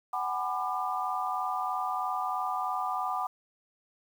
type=chord; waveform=sine; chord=G# half-diminished seventh; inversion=third; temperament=just; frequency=747.5 / 830.6 / 996.7 / 1196.1 Hz; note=F#5 / G#5 / B5 / D6; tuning=+17 / 0 / +16 / +31 cents; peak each=-33 / -38 / -35 / -33 dBFS; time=0.13-3.27 s; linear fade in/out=5 ms; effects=9-bit